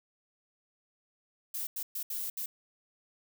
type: noise bursts at uneven times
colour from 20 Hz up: violet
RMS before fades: -36 dBFS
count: 5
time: 1.54-1.67 / 1.76-1.83 / 1.95-2.03 / 2.1-2.3 / 2.37-2.46 s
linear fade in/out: 5 ms
effects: none